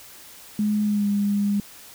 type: tone with pitch glide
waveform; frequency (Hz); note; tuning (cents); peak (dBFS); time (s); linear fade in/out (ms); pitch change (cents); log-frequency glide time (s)
sine; 210 to 203.1; G#3 to G#3; +19 to -38; -19; 0.59-1.6; 2; -57; 0.84-1.08
effects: white hiss -45 dBFS RMS until 1.94 s